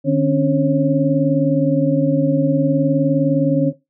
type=tone cluster; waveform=sine; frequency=150.9 / 265.9 / 285.4 / 545 Hz; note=D3 / C4 / D4 / C#5; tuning=+47 / +28 / -49 / -29 cents; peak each=-18 dBFS; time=0.04-3.73 s; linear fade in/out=50 ms; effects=noise-tail reverb RT60 0.2 s tail -17 dB re dry